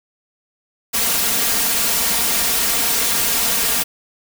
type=noise with comb filter; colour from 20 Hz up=white; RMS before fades=-18 dBFS; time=0.93-3.84 s; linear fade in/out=20 ms; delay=4.3 ms; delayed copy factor=+0.7; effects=none